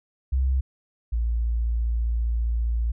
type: tone pair in turn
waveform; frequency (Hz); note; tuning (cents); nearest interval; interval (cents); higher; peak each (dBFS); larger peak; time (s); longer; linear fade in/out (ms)
sine; 65.4 / 57.51; C2 / A#1; 0 / -23; major second; 223; first; -19 / -21; first; 0.32-0.61 / 1.12-2.92; second; 10
effects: none